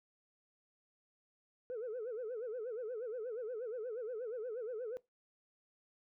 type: tone with vibrato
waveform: sine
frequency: 466.2 Hz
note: A#4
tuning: in tune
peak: -37 dBFS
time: 1.7-4.97 s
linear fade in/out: 0 ms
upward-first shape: sine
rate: 8.4 Hz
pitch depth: 170 cents each way
effects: noise-tail reverb RT60 0.2 s tail -20 dB re dry + tanh soft clip ceiling -36 dBFS